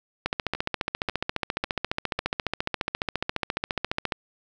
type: two click trains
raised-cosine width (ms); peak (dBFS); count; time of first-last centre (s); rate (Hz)
0.3; -9 / -17; 57 / 4; 0.26-4.122 / 0.55-2.189; 14.5 / 1.83
effects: none